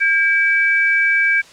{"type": "tone pair together", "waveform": "sine", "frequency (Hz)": [1608.9, 2300], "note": ["G6", "D7"], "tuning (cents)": [45, -37], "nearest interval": "tritone", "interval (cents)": 618, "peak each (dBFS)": -15, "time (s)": [0, 1.42], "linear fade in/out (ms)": 20, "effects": ["white hiss -43 dBFS RMS until 1.52 s", "low-pass 6000 Hz 12 dB/octave"]}